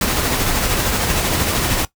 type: noise with tremolo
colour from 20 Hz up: pink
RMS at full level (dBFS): -17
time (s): 0.01-1.85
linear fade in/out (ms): 2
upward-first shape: sine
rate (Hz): 13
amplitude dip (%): 30
effects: noise-tail reverb RT60 0.1 s tail -17 dB re dry